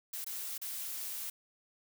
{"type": "noise with dropouts", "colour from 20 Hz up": "blue", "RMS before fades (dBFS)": -40, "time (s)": [0.13, 1.3], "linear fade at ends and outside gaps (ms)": 5, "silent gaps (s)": [[0.245, 0.264], [0.579, 0.615]], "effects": []}